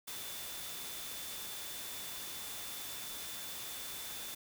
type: tone in noise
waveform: sine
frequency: 3520 Hz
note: A7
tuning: in tune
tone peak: -50 dBFS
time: 0.07-4.35 s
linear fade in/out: 10 ms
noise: white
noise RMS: -44 dBFS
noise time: 0.07-4.35 s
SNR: -9 dB
effects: none